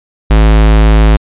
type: tone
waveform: square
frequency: 53.6 Hz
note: A1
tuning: 45 cents flat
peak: -4 dBFS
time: 0.3-1.17 s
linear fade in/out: 10 ms
effects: resampled to 8000 Hz